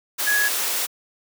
sine tone in noise, 1674 Hz, G#6, 13 cents sharp, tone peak -18 dBFS, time 0.26-0.49 s, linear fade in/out 20 ms, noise white, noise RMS -24 dBFS, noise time 0.18-0.87 s, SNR +3 dB, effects high-pass 400 Hz 12 dB/octave

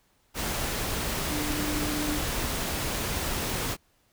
sine tone in noise, 298.1 Hz, D4, 26 cents sharp, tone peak -31 dBFS, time 1.27-2.22 s, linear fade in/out 50 ms, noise pink, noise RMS -30 dBFS, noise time 0.34-3.77 s, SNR -4 dB, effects pink hiss -67 dBFS RMS until 4.12 s

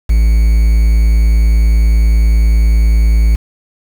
triangle tone with quantisation, 55 Hz, A1, in tune, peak -4 dBFS, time 0.09-3.36 s, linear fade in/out 10 ms, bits 5, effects none

